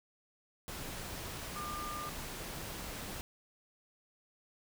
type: tone in noise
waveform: sine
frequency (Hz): 1200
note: D6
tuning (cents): +37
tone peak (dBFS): -40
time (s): 1.56-2.09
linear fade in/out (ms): 0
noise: pink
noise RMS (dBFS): -43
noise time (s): 0.68-3.21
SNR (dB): 0
effects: none

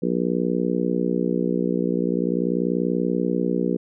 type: harmonic tone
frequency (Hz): 60.4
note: B1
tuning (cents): -38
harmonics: 3 / 4 / 5 / 6 / 7 / 8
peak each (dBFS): -25 / -26 / -27 / -28 / -28 / -29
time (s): 0.02-3.77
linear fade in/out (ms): 10
effects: none

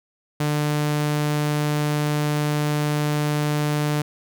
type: tone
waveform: sawtooth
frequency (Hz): 148.9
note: D3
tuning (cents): +24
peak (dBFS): -16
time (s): 0.4-4.02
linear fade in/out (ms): 5
effects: none

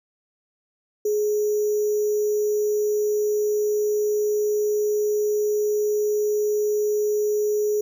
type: tone with sample-and-hold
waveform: sine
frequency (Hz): 420.1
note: G#4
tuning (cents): +20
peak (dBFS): -19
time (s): 1.05-7.81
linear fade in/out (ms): 5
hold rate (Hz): 6300
effects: none

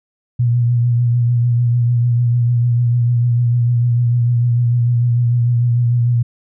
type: tone with vibrato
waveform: sine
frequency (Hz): 120.1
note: B2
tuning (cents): -48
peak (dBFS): -11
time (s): 0.39-6.23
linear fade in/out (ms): 10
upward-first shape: triangle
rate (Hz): 6.7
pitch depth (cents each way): 39
effects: none

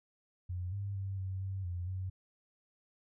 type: tone with pitch steps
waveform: sine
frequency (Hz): 89.9 / 99.8 / 97.1 / 94.7 / 96.1 / 88.3 / 93.6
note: F#2 / G2 / G2 / F#2 / G2 / F2 / F#2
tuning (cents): -49 / +32 / -16 / +41 / -34 / +20 / +20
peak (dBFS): -35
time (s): 0.49-2.1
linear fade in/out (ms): 10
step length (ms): 230
effects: none

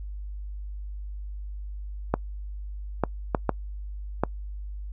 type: clicks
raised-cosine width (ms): 1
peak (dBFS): -7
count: 5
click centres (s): 2.14 / 3.037 / 3.348 / 3.493 / 4.236
effects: noise-tail reverb RT60 0.1 s tail -25 dB re dry + added 50 Hz sine -33 dBFS peak until 4.92 s

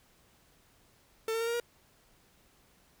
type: tone with pitch steps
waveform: 45% pulse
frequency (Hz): 446.6 / 453.6 / 460.7 / 468 / 475.3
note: A4 / A#4 / A#4 / A#4 / A#4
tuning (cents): +26 / -47 / -20 / +7 / +34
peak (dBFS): -30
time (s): 1.28-1.6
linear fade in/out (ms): 2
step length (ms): 64
effects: pink hiss -65 dBFS RMS until 3 s

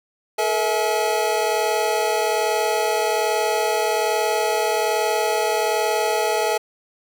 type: tone cluster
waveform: square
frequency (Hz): 432 / 473.2 / 649 / 847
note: A4 / A#4 / E5 / G#5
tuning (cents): -32 / +26 / -27 / +34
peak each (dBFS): -25 / -27 / -25 / -24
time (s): 0.38-6.58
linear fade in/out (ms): 10
effects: none

